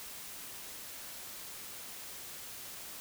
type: silence
effects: white hiss -46 dBFS RMS until 3 s